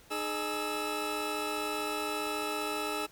20% pulse tone cluster, 306.2 / 420.3 / 1316 Hz, D#4 / G#4 / E6, -28 / +21 / -3 cents, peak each -33 / -31 / -31 dBFS, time 0.1-3.07 s, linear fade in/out 20 ms, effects pink hiss -58 dBFS RMS until 3.11 s

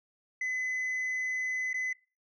sine tone with dropouts, 2020 Hz, B6, 39 cents sharp, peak -27 dBFS, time 0.41-1.93 s, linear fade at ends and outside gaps 5 ms, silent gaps 1.732-1.741 s, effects noise-tail reverb RT60 0.3 s tail -21 dB re dry + tanh soft clip ceiling -29 dBFS

